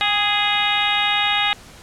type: harmonic tone with a mistuned harmonic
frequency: 415.3 Hz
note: G#4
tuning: in tune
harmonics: 2 / 3 / 4 / 5 / 6 / 7 / 8 / 9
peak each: -23 / -27 / -27 / -24 / -25 / -25 / -28 / -23 dBFS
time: 0.01-1.53 s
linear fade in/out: 0 ms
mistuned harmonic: 2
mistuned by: -34 cents
effects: pink hiss -43 dBFS RMS until 1.82 s + low-pass 10000 Hz 12 dB/octave